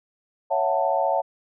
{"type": "chord", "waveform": "sine", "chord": "F# minor seventh", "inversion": "second", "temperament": "just", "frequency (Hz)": [555, 666, 740, 888], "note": ["C#5", "E5", "F#5", "A5"], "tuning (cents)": [2, 18, 0, 16], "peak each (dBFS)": -25, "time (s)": [0.5, 1.22], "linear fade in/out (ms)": 20, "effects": []}